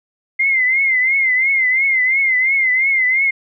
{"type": "tone with vibrato", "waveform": "sine", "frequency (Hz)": 2093, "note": "C7", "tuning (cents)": 0, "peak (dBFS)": -12, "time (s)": [0.39, 3.31], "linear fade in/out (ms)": 10, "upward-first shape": "triangle", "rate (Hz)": 2.9, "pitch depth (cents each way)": 98, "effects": []}